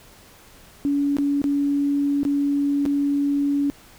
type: tone with dropouts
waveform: sine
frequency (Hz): 284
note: C#4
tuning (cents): +42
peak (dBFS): -18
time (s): 0.85-3.7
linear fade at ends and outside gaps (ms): 0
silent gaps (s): 1.168-1.185 / 1.417-1.441 / 2.232-2.251 / 2.854-2.861
effects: pink hiss -49 dBFS RMS until 3.98 s